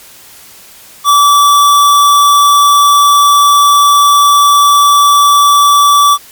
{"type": "tone", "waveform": "square", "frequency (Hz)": 1155, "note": "D6", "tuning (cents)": -29, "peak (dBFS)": -4, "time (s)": [1.04, 6.18], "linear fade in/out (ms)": 50, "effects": ["white hiss -36 dBFS RMS until 6.31 s", "MP3 96 kbps"]}